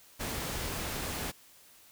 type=noise; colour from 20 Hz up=pink; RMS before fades=-36 dBFS; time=0.19-1.32 s; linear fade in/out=20 ms; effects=white hiss -58 dBFS RMS until 1.91 s